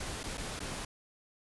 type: noise with dropouts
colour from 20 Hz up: pink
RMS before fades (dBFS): -39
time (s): 0-0.85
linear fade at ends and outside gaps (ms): 5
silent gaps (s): 0.233-0.238 / 0.374-0.378 / 0.594-0.602
effects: resampled to 24000 Hz